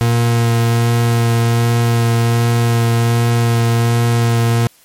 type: tone with vibrato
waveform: 40% pulse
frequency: 117.1 Hz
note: A#2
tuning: 8 cents sharp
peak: -10 dBFS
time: 0.01-4.67 s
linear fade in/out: 0 ms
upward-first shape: sine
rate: 1.3 Hz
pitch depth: 11 cents each way
effects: white hiss -49 dBFS RMS until 4.84 s + MP3 64 kbps